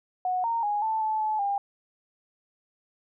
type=tone with pitch steps; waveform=sine; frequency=734 / 923 / 828 / 881 / 869 / 862 / 802 Hz; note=F#5 / A#5 / G#5 / A5 / A5 / A5 / G5; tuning=-14 / -17 / -5 / +2 / -22 / -36 / +39 cents; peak=-24 dBFS; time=0.25-1.58 s; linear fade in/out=2 ms; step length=190 ms; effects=none